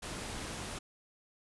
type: noise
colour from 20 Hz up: pink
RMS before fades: -41 dBFS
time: 0.02-0.79 s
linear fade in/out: 10 ms
effects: resampled to 24000 Hz